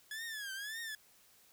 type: tone with vibrato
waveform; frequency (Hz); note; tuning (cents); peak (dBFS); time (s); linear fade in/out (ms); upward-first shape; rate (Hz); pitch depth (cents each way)
sawtooth; 1695; G#6; +35; -37; 0.11-0.95; 2; triangle; 1.8; 170
effects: white hiss -65 dBFS RMS until 1.52 s